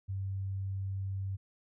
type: tone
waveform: sine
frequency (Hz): 96.8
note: G2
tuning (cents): -21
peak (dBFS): -33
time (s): 0.08-1.37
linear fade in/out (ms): 20
effects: none